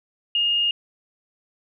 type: tone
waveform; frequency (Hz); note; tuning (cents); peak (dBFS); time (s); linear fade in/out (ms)
sine; 2841; F7; +29; -18; 0.35-0.71; 2
effects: none